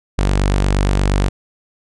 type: tone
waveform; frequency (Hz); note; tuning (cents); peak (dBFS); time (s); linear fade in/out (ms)
sawtooth; 48.5; G1; -18; -9; 0.18-1.29; 10
effects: resampled to 22050 Hz